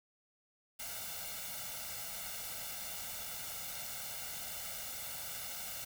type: noise with comb filter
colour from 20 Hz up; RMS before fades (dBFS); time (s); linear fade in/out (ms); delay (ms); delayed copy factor
white; -43; 0.79-5.85; 10; 1.4; +0.85
effects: none